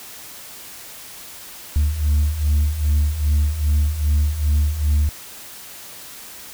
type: beating tone pair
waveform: sine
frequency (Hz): 72.6 / 75.1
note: D2 / D2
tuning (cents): -19 / +39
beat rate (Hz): 2.5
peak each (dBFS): -19 / -15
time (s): 1.76-5.09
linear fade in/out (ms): 0
effects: tanh soft clip ceiling -12 dBFS + white hiss -38 dBFS RMS until 6.53 s